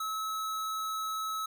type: tone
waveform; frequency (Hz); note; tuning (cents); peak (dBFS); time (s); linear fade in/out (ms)
square; 1294; E6; -32; -33; 0-1.46; 5
effects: none